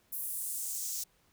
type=noise with high-pass filter sweep; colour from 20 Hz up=white; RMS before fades=-37 dBFS; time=0.12-1.04 s; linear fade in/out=10 ms; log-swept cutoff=12000 to 5800 Hz; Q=2; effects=pink hiss -69 dBFS RMS until 1.32 s